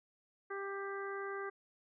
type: harmonic tone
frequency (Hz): 394.9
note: G4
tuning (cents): +13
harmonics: 1 / 2 / 3 / 4 / 5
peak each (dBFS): -41 / -50 / -45 / -46 / -51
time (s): 0.5-1.5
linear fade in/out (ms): 10
effects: none